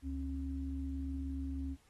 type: tone pair together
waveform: sine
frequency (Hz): 71.51 / 270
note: D2 / C#4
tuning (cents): -46 / -45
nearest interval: octave + major seventh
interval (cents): 2301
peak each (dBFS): -38 / -40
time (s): 0.02-1.77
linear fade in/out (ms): 50
effects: pink hiss -69 dBFS RMS until 1.89 s + AAC 32 kbps